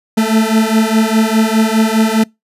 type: beating tone pair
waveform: 40% pulse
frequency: 218.4 / 223.3 Hz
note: A3 / A3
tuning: -13 / +26 cents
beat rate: 4.9 Hz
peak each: -12 dBFS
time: 0.17-2.24 s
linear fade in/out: 10 ms
effects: noise-tail reverb RT60 0.2 s tail -26 dB re dry + resampled to 32000 Hz